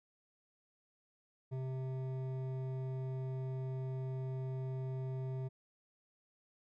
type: tone with hard clipping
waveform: sine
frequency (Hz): 130.81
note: C3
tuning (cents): 0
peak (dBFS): -39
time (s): 1.51-5.49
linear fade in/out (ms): 20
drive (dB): 11
effects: none